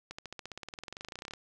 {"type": "accelerating click train", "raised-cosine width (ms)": 0.2, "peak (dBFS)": -24, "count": 27, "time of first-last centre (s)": [0.11, 1.336], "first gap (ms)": 75, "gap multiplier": 0.96, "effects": []}